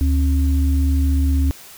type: tone pair together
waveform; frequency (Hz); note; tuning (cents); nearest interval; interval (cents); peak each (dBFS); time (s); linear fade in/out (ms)
sine; 72.41 / 270.4; D2 / C#4; -24 / -43; octave + major seventh; 2281; -14 / -23; 0.01-1.51; 0
effects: white hiss -41 dBFS RMS until 1.77 s